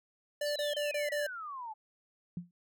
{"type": "tone bursts", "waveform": "square", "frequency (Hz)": 587.3, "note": "D5", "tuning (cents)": 0, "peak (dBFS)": -32, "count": 5, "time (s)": [0.41, 1.268], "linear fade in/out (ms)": 5, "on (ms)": 150, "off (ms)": 27}
{"type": "exponential sweep", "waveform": "sine", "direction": "down", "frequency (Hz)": [4681, 840], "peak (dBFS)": -39, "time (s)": [0.45, 1.74], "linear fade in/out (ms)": 20}
{"type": "tone with exponential decay", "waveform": "sine", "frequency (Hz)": 174.61, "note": "F3", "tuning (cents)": 0, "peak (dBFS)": -32, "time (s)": [2.37, 2.51], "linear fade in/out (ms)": 2, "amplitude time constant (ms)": 30}
{"effects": []}